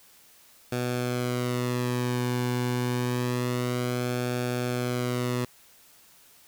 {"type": "tone with flanger", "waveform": "sawtooth", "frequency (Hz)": 123.47, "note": "B2", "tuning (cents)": 0, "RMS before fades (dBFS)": -28, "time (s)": [0.72, 5.45], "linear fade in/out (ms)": 5, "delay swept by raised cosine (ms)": [1, 1.56], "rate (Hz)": 0.27, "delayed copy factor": -0.7, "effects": ["white hiss -56 dBFS RMS until 6.47 s"]}